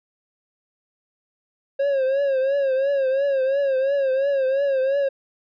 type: tone with vibrato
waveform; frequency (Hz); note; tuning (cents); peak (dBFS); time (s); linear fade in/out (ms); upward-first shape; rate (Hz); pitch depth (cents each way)
triangle; 543; C#5; -36; -16; 1.79-5.09; 10; triangle; 2.9; 90
effects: resampled to 11025 Hz